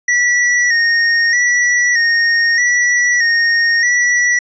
square tone with vibrato, 1900 Hz, A#6, 33 cents sharp, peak -11 dBFS, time 0.08-4.39 s, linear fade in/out 5 ms, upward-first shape square, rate 0.8 Hz, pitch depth 44 cents each way, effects resampled to 16000 Hz

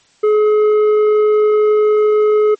sine tone with tanh clipping, 424.4 Hz, G#4, 38 cents sharp, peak -10 dBFS, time 0.23-2.55 s, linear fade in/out 10 ms, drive 7 dB, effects white hiss -53 dBFS RMS until 2.59 s + MP3 32 kbps

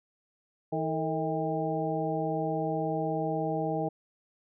harmonic tone with a mistuned harmonic, 159.8 Hz, D#3, 47 cents sharp, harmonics 1 / 2 / 3 / 4 / 5, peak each -34 / -34 / -34 / -34 / -34 dBFS, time 0.72-3.89 s, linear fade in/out 10 ms, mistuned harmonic 3, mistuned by -87 cents, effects none

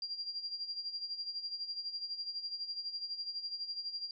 sine tone with tremolo, 4768 Hz, D8, 25 cents sharp, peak -35 dBFS, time 0.02-4.11 s, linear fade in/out 2 ms, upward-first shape sine, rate 12 Hz, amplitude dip 70%, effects none

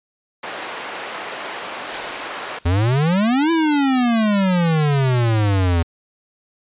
pink band-pass noise, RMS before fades -30 dBFS, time 0.43-2.59 s, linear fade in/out 5 ms, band 530 to 3000 Hz, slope 12 dB/octave
white noise with exponential decay, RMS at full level -31 dBFS, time 1.92-3.67 s, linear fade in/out 0 ms, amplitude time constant 380 ms
square exponential two-way sweep, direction up then down, 82.3 to 336.5 to 82.3 Hz, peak -15 dBFS, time 2.65-5.83 s, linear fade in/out 10 ms, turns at 3.51 s
effects resampled to 8000 Hz

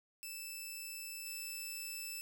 10% pulse tone with level steps, 2637 Hz, E7, in tune, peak -35 / -33 dBFS, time 0.23-2.21 s, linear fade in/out 0 ms, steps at 1.26 s, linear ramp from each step 2 ms, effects 10-bit

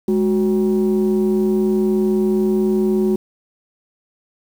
sine tone pair together, 209 / 370 Hz, G#3 / F#4, +11 / 0 cents, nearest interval minor seventh, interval 989 cents, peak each -15 dBFS, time 0.08-3.16 s, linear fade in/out 5 ms, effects tanh soft clip ceiling -10 dBFS + 7-bit

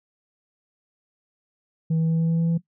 sine tone with pitch steps, 161.4 / 162.33 / 163.28 / 164.22 / 165.17 / 166.13 / 167.09 Hz, E3 / E3 / E3 / E3 / E3 / E3 / E3, -36 / -26 / -16 / -6 / +4 / +14 / +24 cents, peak -16 dBFS, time 1.9-2.579 s, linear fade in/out 10 ms, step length 97 ms, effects noise-tail reverb RT60 0.1 s tail -17 dB re dry + tanh soft clip ceiling -18 dBFS

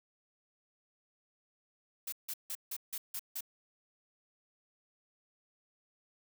blue noise bursts, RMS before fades -39 dBFS, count 7, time 2.07-3.408 s, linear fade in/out 5 ms, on 54 ms, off 160 ms, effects none

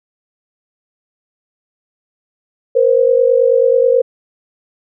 sine tone pair together, 474 / 523.3 Hz, A#4 / C5, +29 / 0 cents, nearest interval major second, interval 171 cents, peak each -11 dBFS, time 2.75-4.02 s, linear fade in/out 10 ms, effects none

